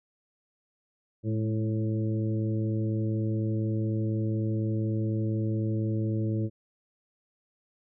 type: harmonic tone with a mistuned harmonic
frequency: 110 Hz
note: A2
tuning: in tune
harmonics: 1 / 2 / 3 / 4 / 5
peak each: -27 / -33 / -33 / -41 / -42 dBFS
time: 1.23-6.5 s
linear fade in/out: 50 ms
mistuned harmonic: 2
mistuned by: -47 cents
effects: none